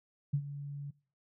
sine tone with ADSR envelope, 142.7 Hz, D3, 49 cents flat, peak -25 dBFS, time 0.33-0.91 s, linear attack 11 ms, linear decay 69 ms, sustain -13 dB, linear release 11 ms, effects noise-tail reverb RT60 0.5 s tail -24 dB re dry

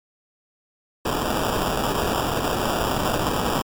blue noise with sample-and-hold, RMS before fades -23 dBFS, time 1.05-3.62 s, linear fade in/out 5 ms, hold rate 2100 Hz, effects MP3 96 kbps

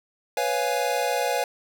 square chord, C# dominant seventh, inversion third, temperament equal, 493.9 / 554.4 / 698.5 / 830.6 Hz, B4 / C#5 / E#5 / G#5, 0 / 0 / 0 / 0 cents, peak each -29 dBFS, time 0.37-1.44 s, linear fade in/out 2 ms, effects none

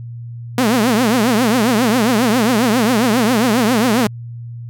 sawtooth tone with vibrato, 233.1 Hz, A#3, in tune, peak -8 dBFS, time 0.58-4.07 s, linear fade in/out 2 ms, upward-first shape triangle, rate 7.4 Hz, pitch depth 250 cents each way, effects added 118 Hz sine -27 dBFS peak until 4.69 s

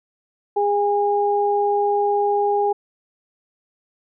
sine tone pair together, 409.2 / 816 Hz, G#4 / G#5, -26 / -31 cents, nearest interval octave, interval 1195 cents, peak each -19 dBFS, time 0.56-2.73 s, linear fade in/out 10 ms, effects none

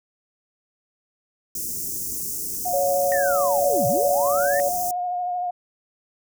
white band-stop noise, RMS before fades -29 dBFS, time 1.55-4.91 s, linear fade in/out 2 ms, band 430 to 5600 Hz, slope 48 dB/octave
sine tone with vibrato, 717 Hz, F5, 45 cents sharp, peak -23 dBFS, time 2.65-5.51 s, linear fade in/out 10 ms, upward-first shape triangle, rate 13 Hz, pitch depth 28 cents each way
sine tone with pitch glide, 558 to 567.8 Hz, C#5 to C#5, +11 to +41 cents, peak -20 dBFS, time 2.73-4.69 s, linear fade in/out 10 ms, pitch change +30 cents, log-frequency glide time 3.1-3.63 s
sine linear two-way sweep, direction down then up, 1864.7 to 104.4 to 1864.7 Hz, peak -25 dBFS, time 3.12-4.6 s, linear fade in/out 0 ms, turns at 3.87 s
effects none

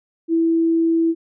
sine tone, 329.6 Hz, E4, in tune, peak -14 dBFS, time 0.28-1.15 s, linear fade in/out 50 ms, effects none

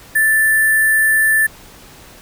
sine tone with sample-and-hold, 1760 Hz, A6, in tune, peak -10 dBFS, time 0.15-1.47 s, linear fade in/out 10 ms, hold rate 11025 Hz, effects pink hiss -41 dBFS RMS until 2.21 s

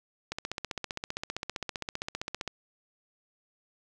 click train, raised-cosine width 0.2 ms, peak -16 dBFS, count 34, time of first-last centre 0.32-2.477 s, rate 15.3 Hz, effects none

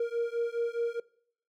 triangle beating tone pair, 466.2 / 471 Hz, A#4 / A#4, 0 / +18 cents, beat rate 4.8 Hz, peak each -29 dBFS, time 0-1 s, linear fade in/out 5 ms, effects noise-tail reverb RT60 0.6 s tail -22 dB re dry + tanh soft clip ceiling -20 dBFS

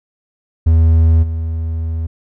triangle tone with level steps, 81.2 Hz, E2, 26 cents flat, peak -5 / -15 dBFS, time 0.66-2.07 s, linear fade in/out 10 ms, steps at 1.22 s, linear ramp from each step 20 ms, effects none

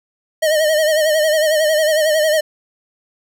square tone with vibrato, 620 Hz, D#5, 6 cents flat, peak -13 dBFS, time 0.42-2.41 s, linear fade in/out 10 ms, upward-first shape sine, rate 11 Hz, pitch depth 62 cents each way, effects none

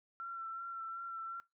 sine tone with vibrato, 1353 Hz, E6, 45 cents sharp, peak -40 dBFS, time 0.2-1.4 s, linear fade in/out 0 ms, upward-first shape sine, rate 2.7 Hz, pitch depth 22 cents each way, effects noise-tail reverb RT60 0.2 s tail -20 dB re dry

